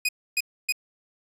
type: tone bursts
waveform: sawtooth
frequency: 2489 Hz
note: D#7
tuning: in tune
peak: -18 dBFS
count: 3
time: 0.05-0.724 s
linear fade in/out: 5 ms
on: 38 ms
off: 280 ms
effects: resampled to 32000 Hz